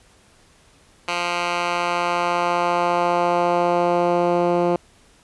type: tone with band-pass filter sweep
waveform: 10% pulse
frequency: 174.61 Hz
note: F3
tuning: in tune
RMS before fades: -20 dBFS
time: 1.08-4.76 s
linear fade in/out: 2 ms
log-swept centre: 2300 to 380 Hz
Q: 0.89
effects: pink hiss -54 dBFS RMS until 5.23 s + resampled to 24000 Hz